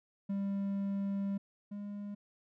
triangle tone pair in turn, 198 / 204 Hz, G3 / G#3, +18 / -31 cents, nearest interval minor second, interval 51 cents, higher second, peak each -30 / -37 dBFS, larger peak first, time 0.29-1.38 / 1.71-2.15 s, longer first, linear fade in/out 10 ms, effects none

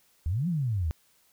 sine exponential two-way sweep, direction up then down, 73.1 to 185 to 73.1 Hz, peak -25 dBFS, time 0.26-0.91 s, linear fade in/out 0 ms, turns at 0.48 s, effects white hiss -65 dBFS RMS until 1.32 s

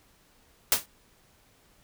white noise with exponential decay, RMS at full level -17 dBFS, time 0.72-0.86 s, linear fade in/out 2 ms, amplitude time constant 29 ms, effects pink hiss -62 dBFS RMS until 1.83 s

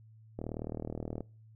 click train, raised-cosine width 2 ms, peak -24 dBFS, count 33, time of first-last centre 0.39-1.206 s, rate 39.2 Hz, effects noise-tail reverb RT60 0.4 s tail -23 dB re dry + added 110 Hz sine -54 dBFS peak until 1.55 s

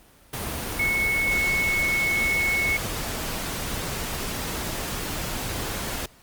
sine tone in noise, 2200 Hz, C#7, 14 cents flat, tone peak -21 dBFS, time 0.79-2.77 s, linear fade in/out 5 ms, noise pink, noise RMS -30 dBFS, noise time 0.33-6.06 s, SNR +6 dB, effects pink hiss -54 dBFS RMS until 6.22 s + Opus 32 kbps

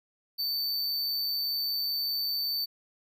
square tone with amplitude modulation, 4551 Hz, C#8, 45 cents sharp, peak -27 dBFS, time 0.38-2.66 s, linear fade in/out 20 ms, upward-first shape sine, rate 145 Hz, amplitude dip 35%, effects none

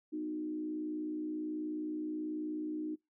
sine tone with frequency modulation, 307 Hz, D#4, 23 cents flat, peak -35 dBFS, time 0.12-2.96 s, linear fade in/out 20 ms, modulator 58.7 Hz, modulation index 0.56, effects noise-tail reverb RT60 0.2 s tail -26 dB re dry

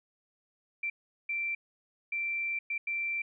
sine tone bursts at uneven times, 2349 Hz, D7, in tune, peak -30 dBFS, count 5, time 0.83-0.9 / 1.29-1.55 / 2.12-2.59 / 2.7-2.78 / 2.87-3.22 s, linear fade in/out 5 ms, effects none

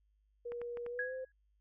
sine tone with pitch glide, 478.2 to 518.5 Hz, A#4 to C5, +44 to -16 cents, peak -39 dBFS, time 0.45-1.25 s, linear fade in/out 10 ms, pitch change +140 cents, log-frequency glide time 0.89-1.14 s
clicks, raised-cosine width 0.5 ms, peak -34 dBFS, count 4, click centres 0.52 / 0.616 / 0.772 / 0.864 s
sine tone with exponential decay, 1661.2 Hz, G#6, in tune, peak -32 dBFS, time 0.99-1.32 s, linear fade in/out 2 ms, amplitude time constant 70 ms
effects added 51 Hz sine -70 dBFS peak until 1.6 s

